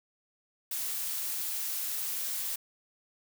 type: noise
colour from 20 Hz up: blue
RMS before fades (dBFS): -34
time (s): 0.71-2.56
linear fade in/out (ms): 5
effects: none